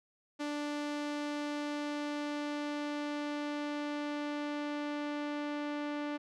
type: tone with low-pass filter sweep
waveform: sawtooth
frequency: 293.7 Hz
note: D4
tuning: in tune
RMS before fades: -37 dBFS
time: 0.39-6.18 s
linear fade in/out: 20 ms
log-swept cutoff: 6400 to 3000 Hz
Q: 0.74
effects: none